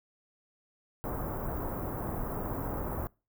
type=band-stop noise; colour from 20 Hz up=pink; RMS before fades=-35 dBFS; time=1.04-3.07 s; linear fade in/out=0 ms; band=1200 to 16000 Hz; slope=24 dB/octave; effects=noise-tail reverb RT60 0.3 s tail -24 dB re dry